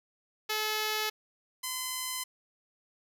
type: tone pair in turn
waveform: 5% pulse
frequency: 430 / 1022.7 Hz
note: A4 / C6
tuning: -40 / -40 cents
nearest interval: octave + minor third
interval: 1500 cents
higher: second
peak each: -18 / -21 dBFS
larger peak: first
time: 0.49-1.1 / 1.63-2.24 s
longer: neither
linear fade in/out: 10 ms
effects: none